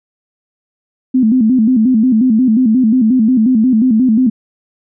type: tone with vibrato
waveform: sine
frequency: 237.4 Hz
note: A#3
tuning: 32 cents sharp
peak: -7 dBFS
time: 1.14-4.3 s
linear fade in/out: 10 ms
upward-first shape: square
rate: 5.6 Hz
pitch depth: 140 cents each way
effects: none